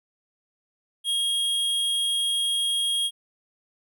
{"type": "tone", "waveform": "square", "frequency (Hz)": 3264, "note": "G#7", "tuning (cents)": -31, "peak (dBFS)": -23, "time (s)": [1.04, 3.11], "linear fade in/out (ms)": 50, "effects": []}